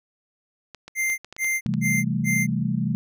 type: clicks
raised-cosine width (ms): 0.2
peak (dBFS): -22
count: 9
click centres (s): 0.747 / 0.88 / 1.1 / 1.246 / 1.326 / 1.365 / 1.445 / 1.665 / 1.739
type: tone bursts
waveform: square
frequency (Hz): 2093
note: C7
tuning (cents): 0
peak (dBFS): -22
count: 4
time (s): 0.95-2.47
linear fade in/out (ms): 50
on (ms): 230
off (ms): 200
type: chord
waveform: sine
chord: A minor seventh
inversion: first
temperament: equal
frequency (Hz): 130.81 / 164.81 / 196 / 220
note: C3 / E3 / G3 / A3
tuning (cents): 0 / 0 / 0 / 0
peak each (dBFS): -27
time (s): 1.66-2.95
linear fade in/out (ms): 0
effects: none